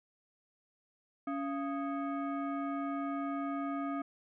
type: tone with frequency modulation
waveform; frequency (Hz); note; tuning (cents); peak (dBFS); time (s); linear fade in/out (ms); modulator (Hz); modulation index
sine; 280; C#4; +18; -33; 1.27-4.02; 5; 965; 0.91
effects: none